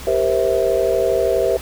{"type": "chord", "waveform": "sine", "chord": "C dominant seventh", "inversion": "second", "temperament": "just", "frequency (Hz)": [392.4, 470.9, 523.3, 654.1], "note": ["G4", "Bb4", "C5", "E5"], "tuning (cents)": [2, 18, 0, -14], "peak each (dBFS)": -20, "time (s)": [0.07, 1.57], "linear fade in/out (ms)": 2, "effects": ["added 65 Hz sine -35 dBFS peak until 1.61 s", "pink hiss -35 dBFS RMS until 1.61 s"]}